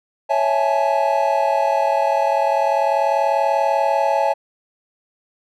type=chord; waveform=triangle; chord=A major seventh; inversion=first; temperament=equal with one note detuned; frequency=554.4 / 659.3 / 830.6 / 870.9 Hz; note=C#5 / E5 / G#5 / A5; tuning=0 / 0 / 0 / -18 cents; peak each=-19 dBFS; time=0.29-4.34 s; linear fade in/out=20 ms; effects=none